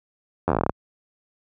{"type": "slowing click train", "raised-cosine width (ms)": 1, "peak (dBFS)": -6, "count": 12, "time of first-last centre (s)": [0.48, 0.695], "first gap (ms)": 11, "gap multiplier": 1.11, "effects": ["high-pass 60 Hz 12 dB/octave"]}